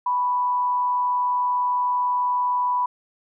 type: tone with frequency modulation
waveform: sine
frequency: 987.8 Hz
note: B5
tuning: in tune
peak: -19 dBFS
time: 0.06-2.86 s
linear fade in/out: 5 ms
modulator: 142 Hz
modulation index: 0.2
effects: none